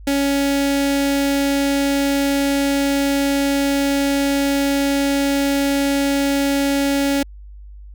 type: tone with notch filter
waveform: sawtooth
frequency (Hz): 279.3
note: C#4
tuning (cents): +13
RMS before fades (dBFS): -18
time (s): 0.07-7.23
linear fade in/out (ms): 5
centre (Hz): 1100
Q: 1.8
effects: added 50 Hz sine -35 dBFS peak until 7.94 s